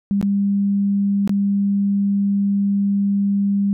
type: tone with dropouts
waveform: sine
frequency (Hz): 200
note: G3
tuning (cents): +35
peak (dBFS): -15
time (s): 0.11-3.73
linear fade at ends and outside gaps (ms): 0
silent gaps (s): 0.213-0.227 / 1.276-1.294
effects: none